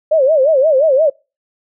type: tone with vibrato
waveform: sine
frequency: 578 Hz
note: D5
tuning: 28 cents flat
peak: -8 dBFS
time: 0.11-1.1 s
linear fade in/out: 10 ms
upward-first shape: sine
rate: 5.7 Hz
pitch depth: 200 cents each way
effects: noise-tail reverb RT60 0.3 s tail -26 dB re dry